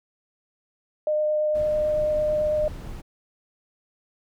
sine tone with vibrato, 608 Hz, D#5, 40 cents flat, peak -20 dBFS, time 1.07-2.68 s, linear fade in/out 2 ms, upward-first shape triangle, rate 9 Hz, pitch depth 9 cents each way
brown noise, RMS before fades -36 dBFS, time 1.54-3.02 s, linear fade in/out 20 ms
effects none

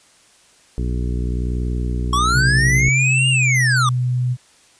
harmonic tone, 60.9 Hz, B1, 24 cents flat, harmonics 1 / 2 / 3 / 4 / 5 / 6 / 7, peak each -20 / -26 / -30 / -32 / -34 / -36 / -37 dBFS, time 0.78-2.89 s, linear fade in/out 0 ms
square linear two-way sweep, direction up then down, 1092 to 2848 to 1149 Hz, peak -16 dBFS, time 2.13-3.89 s, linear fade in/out 2 ms, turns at 3.29 s
sine tone with pitch glide, 132.2 to 124.78 Hz, C3 to B2, +18 to +18 cents, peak -16 dBFS, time 2.32-4.37 s, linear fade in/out 50 ms, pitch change -100 cents, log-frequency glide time 2.99-3.98 s
effects white hiss -52 dBFS RMS until 4.79 s + resampled to 22050 Hz

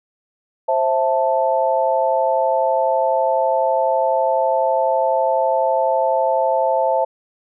sine chord, A minor, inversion first, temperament just, 528 / 660 / 880 Hz, C5 / E5 / A5, +16 / +2 / 0 cents, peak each -19 dBFS, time 0.68-7.05 s, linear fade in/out 10 ms, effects none

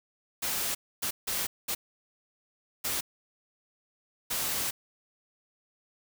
white noise bursts at uneven times, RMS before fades -31 dBFS, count 6, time 0.42-0.75 / 1.02-1.11 / 1.27-1.47 / 1.68-1.75 / 2.84-3.01 / 4.3-4.71 s, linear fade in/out 10 ms, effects none

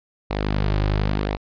sawtooth tone with flanger, 51 Hz, G#1, 31 cents flat, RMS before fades -22 dBFS, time 0.3-1.37 s, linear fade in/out 10 ms, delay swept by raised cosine 0.61 to 4.51 ms, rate 0.94 Hz, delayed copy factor -0.5, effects resampled to 11025 Hz

